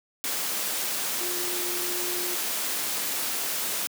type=tone in noise; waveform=sine; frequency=355.4 Hz; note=F4; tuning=30 cents sharp; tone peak=-35 dBFS; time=1.21-2.35 s; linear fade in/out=0 ms; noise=white; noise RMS=-29 dBFS; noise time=0.24-3.87 s; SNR=-9 dB; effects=high-pass 200 Hz 12 dB/octave